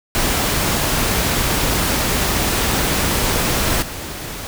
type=noise with level steps; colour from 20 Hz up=pink; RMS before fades=-18 / -29 dBFS; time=0.15-4.47 s; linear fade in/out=0 ms; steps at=3.82 s; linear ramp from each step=5 ms; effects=none